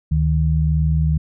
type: tone pair together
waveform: sine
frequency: 73.46 / 155.56 Hz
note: D2 / D#3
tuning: +1 / 0 cents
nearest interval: octave + minor second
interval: 1299 cents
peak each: -17 dBFS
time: 0.11-1.18 s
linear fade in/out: 10 ms
effects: none